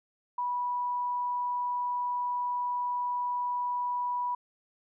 sine tone, 980 Hz, B5, 14 cents flat, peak -28 dBFS, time 0.38-4.35 s, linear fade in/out 5 ms, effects none

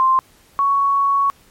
sine tone pair in turn, 1050 / 1113.9 Hz, C6 / C#6, +6 / +8 cents, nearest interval minor second, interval 102 cents, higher second, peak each -11 / -13 dBFS, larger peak first, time 0-0.19 / 0.59-1.3 s, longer second, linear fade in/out 0 ms, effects pink hiss -52 dBFS RMS until 1.5 s + MP3 64 kbps

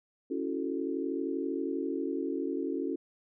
sine chord, F# minor seventh, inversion second, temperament equal, 277.2 / 329.6 / 370 / 440 Hz, C#4 / E4 / F#4 / A4, 0 / 0 / 0 / 0 cents, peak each -34 / -36 / -36 / -38 dBFS, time 0.3-2.96 s, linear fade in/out 10 ms, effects none

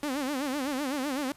sawtooth tone with vibrato, 275.9 Hz, C#4, 8 cents flat, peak -25 dBFS, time 0.03-1.32 s, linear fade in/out 2 ms, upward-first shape sine, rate 7.9 Hz, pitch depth 150 cents each way, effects pink hiss -57 dBFS RMS until 1.36 s + resampled to 32000 Hz

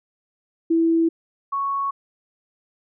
sine tone pair in turn, 329.6 / 1108.6 Hz, E4 / C#6, 0 / 0 cents, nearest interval octave + major sixth, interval 2100 cents, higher second, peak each -15 / -21 dBFS, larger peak first, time 0.7-1.09 / 1.52-1.91 s, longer neither, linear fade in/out 10 ms, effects none

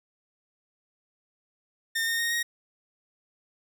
sawtooth tone with pitch steps, 1819 / 1838 / 1857.2 / 1876.6 Hz, A#6 / A#6 / A#6 / A#6, -43 / -25 / -7 / +11 cents, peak -22 dBFS, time 1.95-2.43 s, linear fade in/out 10 ms, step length 120 ms, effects none

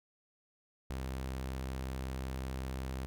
sawtooth tone, 65.41 Hz, C2, in tune, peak -33 dBFS, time 0.9-3.06 s, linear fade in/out 0 ms, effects none

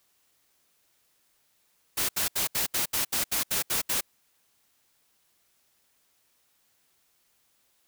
white noise bursts, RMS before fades -27 dBFS, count 11, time 1.97-4.01 s, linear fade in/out 10 ms, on 120 ms, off 72 ms, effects white hiss -69 dBFS RMS until 7.87 s

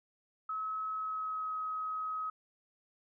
sine tone with pitch glide, 1286 to 1269.8 Hz, E6 to D#6, -43 to +35 cents, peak -34 dBFS, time 0.49-2.3 s, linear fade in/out 5 ms, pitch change -22 cents, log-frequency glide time 0.92-1.56 s, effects none

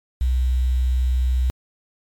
sine tone with quantisation, 63 Hz, B1, 35 cents sharp, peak -16 dBFS, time 0.21-1.5 s, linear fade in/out 0 ms, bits 7, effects MP3 96 kbps

